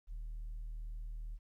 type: tone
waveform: sine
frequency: 38.89 Hz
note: D#1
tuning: in tune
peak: -38 dBFS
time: 0.07-1.39 s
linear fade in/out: 50 ms
effects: tanh soft clip ceiling -39 dBFS + 13-bit